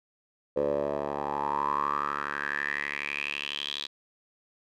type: tone with band-pass filter sweep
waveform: 10% pulse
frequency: 72 Hz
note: D2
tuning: 34 cents flat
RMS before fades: -31 dBFS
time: 0.56-3.87 s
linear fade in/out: 10 ms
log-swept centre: 520 to 3700 Hz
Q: 7.1
effects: none